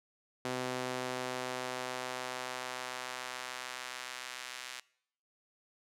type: tone with high-pass filter sweep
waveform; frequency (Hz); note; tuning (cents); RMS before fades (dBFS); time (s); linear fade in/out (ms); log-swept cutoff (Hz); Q
sawtooth; 126.9; B2; +47; -40; 0.45-4.8; 0; 300 to 2000; 0.74
effects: noise-tail reverb RT60 0.7 s tail -23 dB re dry + low-pass 10000 Hz 12 dB/octave